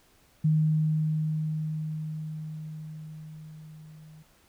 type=tone with level ramp; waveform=sine; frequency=155.56 Hz; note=D#3; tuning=in tune; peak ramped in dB=-19 to -47 dBFS; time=0.44-4.23 s; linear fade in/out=10 ms; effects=pink hiss -62 dBFS RMS until 4.48 s